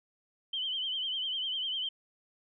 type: tone with vibrato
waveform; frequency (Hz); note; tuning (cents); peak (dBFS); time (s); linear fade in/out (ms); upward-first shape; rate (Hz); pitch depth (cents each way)
sine; 3092; G7; -24; -31; 0.53-1.89; 5; triangle; 10; 87
effects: none